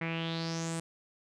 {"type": "tone with low-pass filter sweep", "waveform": "sawtooth", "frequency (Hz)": 164.81, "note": "E3", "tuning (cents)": 0, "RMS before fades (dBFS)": -35, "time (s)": [0.01, 0.8], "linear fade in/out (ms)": 5, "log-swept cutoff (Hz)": [2100, 9000], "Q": 5.4, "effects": []}